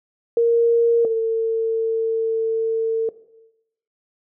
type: tone pair in turn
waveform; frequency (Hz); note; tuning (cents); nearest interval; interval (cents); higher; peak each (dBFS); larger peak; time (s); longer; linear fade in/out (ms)
sine; 466.2 / 449.9; A#4 / A4; 0 / +39; minor second; 61; first; -13 / -17; first; 0.37-1.05 / 1.05-3.09; second; 2
effects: noise-tail reverb RT60 0.9 s tail -17 dB re dry